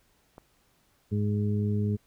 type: click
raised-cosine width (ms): 1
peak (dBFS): -31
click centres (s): 0.381
type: harmonic tone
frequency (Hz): 103.83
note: G#2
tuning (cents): 0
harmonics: 1 / 2 / 3 / 4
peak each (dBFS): -26 / -29 / -42 / -36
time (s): 1.11-1.97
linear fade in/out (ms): 20
effects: pink hiss -67 dBFS RMS until 2.06 s